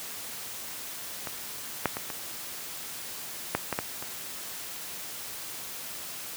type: clicks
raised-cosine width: 0.5 ms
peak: -19 / -8 / -17 / -21 / -9 / -13 / -12 / -22 dBFS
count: 8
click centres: 1.272 / 1.857 / 1.969 / 2.102 / 3.55 / 3.727 / 3.789 / 4.025 s
effects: white hiss -39 dBFS RMS until 6.36 s + high-pass 80 Hz 12 dB/octave